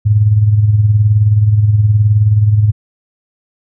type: tone with tremolo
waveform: sine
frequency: 105.7 Hz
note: G#2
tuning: 31 cents sharp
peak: -4 dBFS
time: 0.05-2.72 s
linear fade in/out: 20 ms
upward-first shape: sine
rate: 19 Hz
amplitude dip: 55%
effects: none